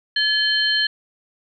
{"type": "tone cluster", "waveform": "sine", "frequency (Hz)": [1712, 3089, 4224], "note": ["A6", "G7", "C8"], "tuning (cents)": [-48, -26, 16], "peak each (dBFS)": -21, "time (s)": [0.16, 0.87], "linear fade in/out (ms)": 5, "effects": []}